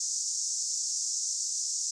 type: band-pass noise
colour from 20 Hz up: pink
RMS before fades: -32 dBFS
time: 0-1.91 s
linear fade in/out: 5 ms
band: 5600 to 7400 Hz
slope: 48 dB/octave
effects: resampled to 22050 Hz